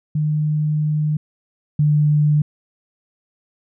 sine tone pair in turn, 151.9 / 149.38 Hz, D#3 / D3, -41 / +30 cents, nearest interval unison, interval 29 cents, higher first, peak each -16 / -12 dBFS, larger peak second, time 0.15-1.17 / 1.79-2.42 s, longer first, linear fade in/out 5 ms, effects none

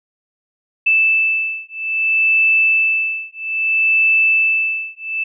sine beating tone pair, 2637 / 2637.61 Hz, E7 / E7, 0 / 0 cents, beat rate 0.61 Hz, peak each -16 dBFS, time 0.86-5.24 s, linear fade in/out 10 ms, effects none

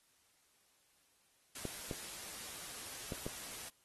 white noise, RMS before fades -47 dBFS, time 1.55-3.69 s, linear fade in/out 5 ms
clicks, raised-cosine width 2 ms, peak -27 dBFS, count 4, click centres 1.653 / 1.912 / 3.122 / 3.265 s
effects white hiss -72 dBFS RMS until 3.84 s + AAC 32 kbps

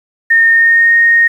sine tone with pitch glide, 1830 to 1855.5 Hz, A#6 to A#6, -32 to -9 cents, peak -5 dBFS, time 0.3-1.28 s, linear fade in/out 10 ms, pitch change +23 cents, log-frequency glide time 0.5-0.95 s, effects 7-bit

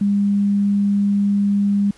sine tone, 201.7 Hz, G3, 50 cents sharp, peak -14 dBFS, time 0.01-1.91 s, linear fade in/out 5 ms, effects pink hiss -50 dBFS RMS until 1.97 s + resampled to 24000 Hz

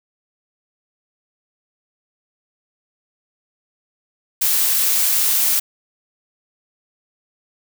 blue noise, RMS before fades -17 dBFS, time 4.41-5.6 s, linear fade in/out 10 ms, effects none

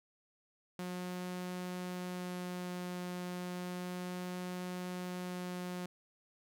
sawtooth tone with vibrato, 180 Hz, F#3, 47 cents flat, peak -35 dBFS, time 0.79-5.86 s, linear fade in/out 2 ms, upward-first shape sine, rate 0.32 Hz, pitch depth 8 cents each way, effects none

